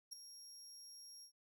30% pulse tone with ADSR envelope, 5588 Hz, F8, in tune, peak -39 dBFS, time 0.11-1.32 s, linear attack 19 ms, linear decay 7 ms, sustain -11 dB, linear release 89 ms, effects none

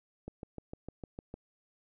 click train, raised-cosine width 2 ms, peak -28 dBFS, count 8, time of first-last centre 0.28-1.341 s, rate 6.6 Hz, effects none

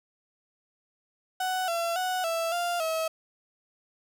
35% pulse tone with pitch steps, 744 / 677 / 739 / 662 / 697 / 644 Hz, F#5 / E5 / F#5 / E5 / F5 / E5, +9 / +46 / -2 / +7 / -4 / -41 cents, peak -25 dBFS, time 1.4-3.08 s, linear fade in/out 5 ms, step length 280 ms, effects none

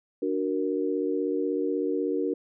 sine chord, D augmented, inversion none, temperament equal, 293.7 / 370 / 466.2 Hz, D4 / F#4 / A#4, 0 / 0 / 0 cents, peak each -29 dBFS, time 0.22-2.34 s, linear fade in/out 5 ms, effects none

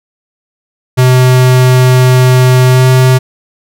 square tone with pitch glide, 127.5 to 128.91 Hz, C3 to C3, -44 to -25 cents, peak -4 dBFS, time 0.97-3.19 s, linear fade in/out 20 ms, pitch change +19 cents, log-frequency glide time 2.66-2.89 s, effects none

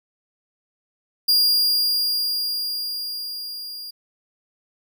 45% pulse tone with level ramp, 4819 Hz, D8, 44 cents sharp, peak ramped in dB -13 to -32 dBFS, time 1.28-3.91 s, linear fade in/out 10 ms, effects none

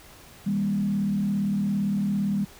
sine tone with frequency modulation, 200.2 Hz, G3, 37 cents sharp, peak -22 dBFS, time 0.46-2.45 s, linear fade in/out 10 ms, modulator 37.6 Hz, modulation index 0.67, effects pink hiss -49 dBFS RMS until 2.59 s

